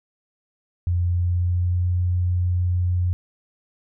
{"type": "tone with pitch glide", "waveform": "sine", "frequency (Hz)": [87.7, 89.34], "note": ["F2", "F2"], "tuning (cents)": [8, 40], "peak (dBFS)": -18, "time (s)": [0.87, 3.13], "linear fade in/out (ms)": 0, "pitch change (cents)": 32, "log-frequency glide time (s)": [1.02, 1.9], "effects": []}